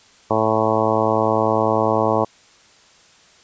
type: harmonic tone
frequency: 110 Hz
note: A2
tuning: in tune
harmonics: 1 / 2 / 3 / 4 / 5 / 6 / 7 / 8 / 9 / 10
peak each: -27 / -26 / -25 / -23 / -22 / -23 / -25 / -25 / -25 / -26 dBFS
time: 0.3-2.25 s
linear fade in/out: 10 ms
effects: white hiss -51 dBFS RMS until 3.43 s + resampled to 16000 Hz